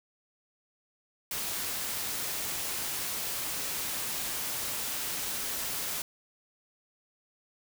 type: noise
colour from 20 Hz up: white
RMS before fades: -34 dBFS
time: 1.31-6.02 s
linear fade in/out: 2 ms
effects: none